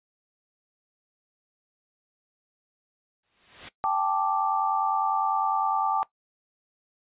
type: noise with exponential growth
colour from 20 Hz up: white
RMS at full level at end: -35 dBFS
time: 3.23-3.69 s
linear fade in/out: 5 ms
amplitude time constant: 100 ms
type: chord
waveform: sine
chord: G suspended second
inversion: none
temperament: equal with one note detuned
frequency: 784 / 873.9 / 1174.7 Hz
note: G5 / A5 / D6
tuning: 0 / -12 / 0 cents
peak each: -27 dBFS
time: 3.84-6.03 s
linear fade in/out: 0 ms
effects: noise-tail reverb RT60 0.1 s tail -18 dB re dry + resampled to 8000 Hz